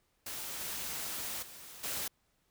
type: noise with level steps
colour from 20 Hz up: white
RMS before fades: -41 / -39 / -50 / -37 dBFS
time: 0.26-2.08 s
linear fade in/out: 5 ms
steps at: 0.6 / 1.42 / 1.83 s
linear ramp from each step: 10 ms
effects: pink hiss -75 dBFS RMS until 2.5 s